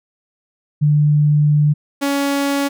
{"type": "tone pair in turn", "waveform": ["sine", "sawtooth"], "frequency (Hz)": [148.6, 280.5], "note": ["D3", "C#4"], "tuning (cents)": [21, 21], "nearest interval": "major seventh", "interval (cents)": 1100, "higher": "second", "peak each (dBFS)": [-10, -12], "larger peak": "first", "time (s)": [[0.81, 1.74], [2.01, 2.69]], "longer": "first", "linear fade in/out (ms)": 20, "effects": []}